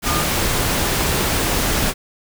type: tone in noise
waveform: sine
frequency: 1212 Hz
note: D#6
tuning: 46 cents flat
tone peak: -23 dBFS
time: 0.04-0.25 s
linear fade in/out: 50 ms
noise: pink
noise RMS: -19 dBFS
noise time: 0.02-1.94 s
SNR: -7 dB
effects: none